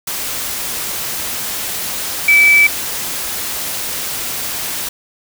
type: tone in noise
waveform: sine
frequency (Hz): 2308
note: D7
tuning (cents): -31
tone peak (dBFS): -6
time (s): 2.28-2.67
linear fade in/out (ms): 5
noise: white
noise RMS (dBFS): -22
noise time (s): 0.07-4.89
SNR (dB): +13
effects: none